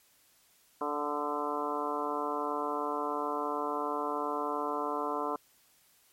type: harmonic tone with a mistuned harmonic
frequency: 146.83 Hz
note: D3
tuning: in tune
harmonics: 2 / 3 / 4 / 5 / 6 / 7 / 8 / 9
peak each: -39 / -37 / -40 / -39 / -41 / -35 / -41 / -41 dBFS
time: 0.81-5.36 s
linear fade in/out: 2 ms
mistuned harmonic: 8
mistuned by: +25 cents
effects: white hiss -65 dBFS RMS until 6.12 s + MP3 64 kbps